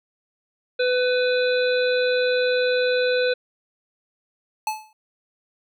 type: harmonic tone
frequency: 500 Hz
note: B4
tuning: 21 cents sharp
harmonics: 1 / 3 / 5 / 7 / 8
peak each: -19 / -26 / -31 / -36 / -30 dBFS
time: 0.79-3.34 s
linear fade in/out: 10 ms
type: tone with exponential decay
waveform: square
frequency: 865 Hz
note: A5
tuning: 30 cents flat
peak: -20 dBFS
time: 4.67-4.93 s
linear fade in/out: 2 ms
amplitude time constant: 56 ms
effects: none